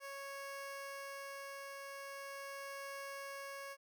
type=tone with tremolo; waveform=15% pulse; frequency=553 Hz; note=C#5; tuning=4 cents flat; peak=-38 dBFS; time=0-3.77 s; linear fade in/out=50 ms; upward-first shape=triangle; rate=0.42 Hz; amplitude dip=25%; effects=none